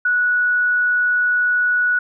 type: tone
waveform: sine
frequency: 1469 Hz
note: F#6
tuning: 13 cents flat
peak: -14 dBFS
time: 0.05-1.99 s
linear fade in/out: 5 ms
effects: none